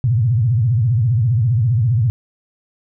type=tone with vibrato; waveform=sine; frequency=116.54 Hz; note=A#2; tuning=in tune; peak=-12 dBFS; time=0.04-2.1 s; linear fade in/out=0 ms; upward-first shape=sine; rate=15 Hz; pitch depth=230 cents each way; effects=none